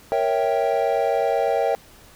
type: chord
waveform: triangle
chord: A# diminished seventh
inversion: none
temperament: equal with one note detuned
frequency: 466.2 / 554.4 / 654.3 / 784 Hz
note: A#4 / C#5 / E5 / G5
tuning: 0 / 0 / -13 / 0 cents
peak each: -22 dBFS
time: 0.12-1.75 s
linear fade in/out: 0 ms
effects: pink hiss -49 dBFS RMS until 2.15 s